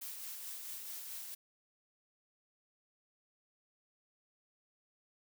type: noise with tremolo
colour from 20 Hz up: blue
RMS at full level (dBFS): -44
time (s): 0.01-1.35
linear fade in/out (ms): 10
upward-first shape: sine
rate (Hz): 4.6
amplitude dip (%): 30
effects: none